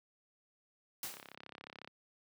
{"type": "noise with exponential decay", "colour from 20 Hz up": "white", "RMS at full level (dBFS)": -38, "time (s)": [1.03, 1.35], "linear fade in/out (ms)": 2, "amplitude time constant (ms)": 69}
{"type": "click train", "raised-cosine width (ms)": 0.3, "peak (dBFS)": -32, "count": 26, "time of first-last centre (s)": [1.14, 1.875], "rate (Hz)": 34}
{"effects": ["high-pass 150 Hz 12 dB/octave"]}